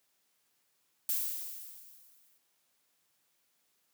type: noise with exponential decay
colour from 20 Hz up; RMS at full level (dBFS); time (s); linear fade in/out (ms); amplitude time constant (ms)
violet; -30; 1.09-2.38; 2; 280
effects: white hiss -75 dBFS RMS until 3.93 s + high-pass 100 Hz 12 dB/octave